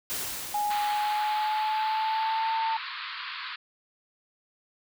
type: noise with exponential decay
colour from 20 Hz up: white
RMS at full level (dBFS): -31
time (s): 0.1-2.59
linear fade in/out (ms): 0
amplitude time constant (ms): 540
type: tone with pitch glide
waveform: sine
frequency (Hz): 830.6 to 895.4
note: G#5 to A5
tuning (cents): 0 to +30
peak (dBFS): -25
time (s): 0.54-2.77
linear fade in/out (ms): 5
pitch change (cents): +130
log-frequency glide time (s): 0.8-2.53
type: band-pass noise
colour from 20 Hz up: pink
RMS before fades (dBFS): -37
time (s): 0.7-3.56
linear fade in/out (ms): 5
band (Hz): 1000 to 4600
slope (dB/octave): 96
effects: none